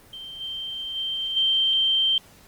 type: tone with level steps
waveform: sine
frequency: 3136 Hz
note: G7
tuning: in tune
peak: -35 / -29 / -25 / -18 dBFS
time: 0.13-2.18 s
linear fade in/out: 2 ms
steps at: 0.4 / 0.95 / 1.36 s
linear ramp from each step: 10 ms
effects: pink hiss -52 dBFS RMS until 2.47 s + Opus 24 kbps